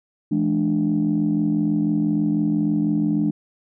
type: tone cluster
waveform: sine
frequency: 165.5 / 211.6 / 295.6 Hz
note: E3 / G#3 / D4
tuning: +7 / +33 / +11 cents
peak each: -23 / -21 / -20 dBFS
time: 0.31-3.31 s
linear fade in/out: 10 ms
effects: tanh soft clip ceiling -11 dBFS